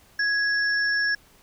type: tone pair together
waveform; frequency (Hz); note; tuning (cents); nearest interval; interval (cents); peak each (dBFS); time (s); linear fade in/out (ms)
sine; 1665 / 5413; G#6 / E8; +4 / +45; octave + minor sixth; 2041; -21 / -30; 0.19-1.15; 5
effects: pink hiss -56 dBFS RMS until 1.42 s